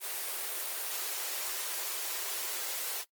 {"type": "high-pass noise", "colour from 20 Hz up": "white", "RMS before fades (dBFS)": -36, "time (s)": [0, 3.05], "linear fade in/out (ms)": 50, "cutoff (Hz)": 340, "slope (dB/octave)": 96, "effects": ["noise-tail reverb RT60 0.1 s tail -18 dB re dry", "Opus 24 kbps"]}